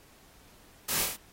white noise with echo, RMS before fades -32 dBFS, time 0.88-1.04 s, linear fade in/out 10 ms, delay 25 ms, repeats 5, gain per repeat -2 dB, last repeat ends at 1.165 s, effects pink hiss -58 dBFS RMS until 1.32 s + AAC 48 kbps

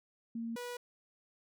sine / sawtooth tone pair in turn, 230 / 487.4 Hz, A#3 / B4, -23 / -23 cents, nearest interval octave + minor second, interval 1300 cents, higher second, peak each -36 / -36 dBFS, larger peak neither, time 0.35-0.56 / 0.56-0.77 s, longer neither, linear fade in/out 5 ms, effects none

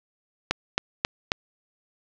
click train, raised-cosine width 0.2 ms, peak -3 dBFS, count 4, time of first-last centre 0.51-1.319 s, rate 3.71 Hz, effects low-pass 5000 Hz 12 dB/octave + 7-bit

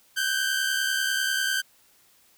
sawtooth tone pair together, 1520.9 / 1591 Hz, F#6 / G6, +47 / +25 cents, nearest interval minor second, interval 78 cents, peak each -23 / -23 dBFS, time 0.16-1.62 s, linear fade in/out 20 ms, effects white hiss -60 dBFS RMS until 2.37 s

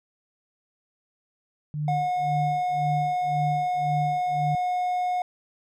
sine tone with tremolo, 150 Hz, D3, 37 cents sharp, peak -24 dBFS, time 1.74-4.55 s, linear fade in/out 0 ms, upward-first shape sine, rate 1.9 Hz, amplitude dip 100%
triangle tone, 724 Hz, F#5, 38 cents flat, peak -21 dBFS, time 1.88-5.22 s, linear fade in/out 2 ms
effects none

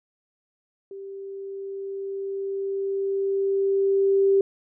sine tone with level ramp, 392 Hz, G4, in tune, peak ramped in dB -35 to -15 dBFS, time 0.91-4.41 s, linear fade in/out 2 ms, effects none

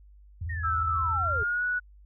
sine tone with vibrato, 82.41 Hz, E2, in tune, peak -30 dBFS, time 0.41-1.43 s, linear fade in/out 5 ms, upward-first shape square, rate 19 Hz, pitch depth 190 cents each way
sine linear sweep, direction down, 1885 to 392 Hz, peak -35 dBFS, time 0.49-1.44 s, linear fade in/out 10 ms
sine tone with pitch glide, 1318.5 to 1471.4 Hz, E6 to F#6, 0 to -10 cents, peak -25 dBFS, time 0.63-1.8 s, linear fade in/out 20 ms, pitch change +190 cents, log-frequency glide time 1.09-1.64 s
effects added 50 Hz sine -50 dBFS peak until 2.05 s

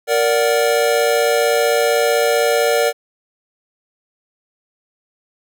square chord, Bb augmented, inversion none, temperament equal with one note detuned, 466.2 / 581.9 / 740 Hz, Bb4 / D5 / F#5, 0 / -16 / 0 cents, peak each -17 / -18 / -22 dBFS, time 0.07-2.93 s, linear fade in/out 50 ms, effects none

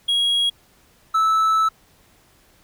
triangle tone pair in turn, 3300 / 1309.6 Hz, G#7 / E6, -12 / -12 cents, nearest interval octave + major third, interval 1600 cents, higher first, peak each -15 / -13 dBFS, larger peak second, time 0.08-0.5 / 1.14-1.69 s, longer second, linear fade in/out 10 ms, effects pink hiss -56 dBFS RMS until 2.63 s

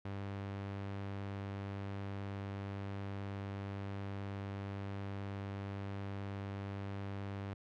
sawtooth tone, 99 Hz, G2, 18 cents sharp, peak -36 dBFS, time 0.05-7.54 s, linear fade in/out 5 ms, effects low-pass 3000 Hz 12 dB/octave

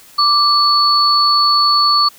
sine tone pair together, 1174.7 / 4435 Hz, D6 / C#8, 0 / 0 cents, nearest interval octave + major seventh, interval 2300 cents, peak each -12 dBFS, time 0.18-2.09 s, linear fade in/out 10 ms, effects white hiss -43 dBFS RMS until 2.18 s

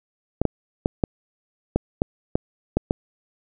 clicks, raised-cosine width 2 ms, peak -5 dBFS, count 9, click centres 0.416 / 0.453 / 0.859 / 1.038 / 1.76 / 2.019 / 2.355 / 2.77 / 2.909 s, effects none

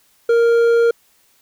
triangle tone with hard clipping, 466.2 Hz, A#4, in tune, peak -12 dBFS, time 0.29-0.91 s, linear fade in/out 5 ms, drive 9 dB, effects white hiss -57 dBFS RMS until 1.41 s

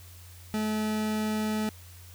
40% pulse tone, 215.3 Hz, A3, 37 cents flat, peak -26 dBFS, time 0.54-1.69 s, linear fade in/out 0 ms, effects added 88 Hz sine -47 dBFS peak until 2.14 s + white hiss -53 dBFS RMS until 2.14 s

